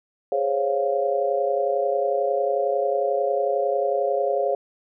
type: chord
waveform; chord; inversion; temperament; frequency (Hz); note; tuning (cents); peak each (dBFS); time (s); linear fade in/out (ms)
sine; Db major seventh; second; equal; 415.3 / 523.3 / 554.4 / 698.5; Ab4 / C5 / Db5 / F5; 0 / 0 / 0 / 0; -26 / -28 / -23 / -26; 0.32-4.55; 2
effects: none